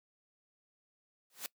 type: noise with exponential growth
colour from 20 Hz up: white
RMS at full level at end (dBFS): -36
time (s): 1.3-1.46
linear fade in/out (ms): 1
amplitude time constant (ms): 34
effects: noise-tail reverb RT60 0.1 s tail -21 dB re dry + high-pass 200 Hz 12 dB/octave